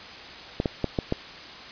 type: clicks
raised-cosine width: 2 ms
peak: -10 dBFS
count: 5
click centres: 0.601 / 0.658 / 0.843 / 0.988 / 1.124 s
effects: white hiss -41 dBFS RMS until 1.71 s + resampled to 11025 Hz